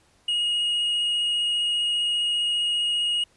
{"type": "tone with vibrato", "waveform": "triangle", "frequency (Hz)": 2877, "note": "F#7", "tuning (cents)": -49, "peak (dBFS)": -20, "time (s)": [0.28, 3.24], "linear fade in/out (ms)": 5, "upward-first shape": "sine", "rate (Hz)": 15, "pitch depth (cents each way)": 9, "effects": ["pink hiss -61 dBFS RMS until 3.36 s", "resampled to 24000 Hz"]}